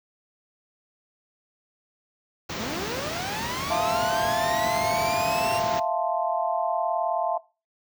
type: band-stop noise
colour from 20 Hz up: pink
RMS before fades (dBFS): -31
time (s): 2.49-5.8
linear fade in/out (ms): 10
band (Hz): 6700 to 16000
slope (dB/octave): 48
type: linear sweep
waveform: sawtooth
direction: up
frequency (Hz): 165.2 to 2810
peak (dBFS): -28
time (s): 2.56-5.62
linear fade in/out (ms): 50
type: chord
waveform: sine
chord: F major seventh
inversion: third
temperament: equal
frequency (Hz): 659.3 / 698.5 / 880 / 1046.5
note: E5 / F5 / A5 / C6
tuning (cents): 0 / 0 / 0 / 0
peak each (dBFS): -26 / -27 / -29 / -32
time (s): 3.7-7.38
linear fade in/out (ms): 10
effects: noise-tail reverb RT60 0.3 s tail -20 dB re dry + high-pass 100 Hz 12 dB/octave